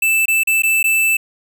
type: tone with dropouts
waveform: square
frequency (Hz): 2644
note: E7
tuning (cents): +5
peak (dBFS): -13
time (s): 0.02-1.17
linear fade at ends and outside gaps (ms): 5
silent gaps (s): 0.257-0.281 / 0.435-0.472 / 0.622-0.634 / 0.829-0.84
effects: 8-bit